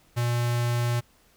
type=tone with notch filter; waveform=square; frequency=119.9 Hz; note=A#2; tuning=49 cents sharp; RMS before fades=-25 dBFS; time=0.16-1.01 s; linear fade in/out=20 ms; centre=280 Hz; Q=1.1; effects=pink hiss -61 dBFS RMS until 1.36 s